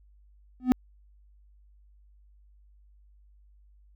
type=tone with exponential growth; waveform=triangle; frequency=252.6 Hz; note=B3; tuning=39 cents sharp; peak=-10 dBFS; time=0.6-0.72 s; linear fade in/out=0 ms; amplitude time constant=25 ms; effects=added 50 Hz sine -55 dBFS peak until 3.95 s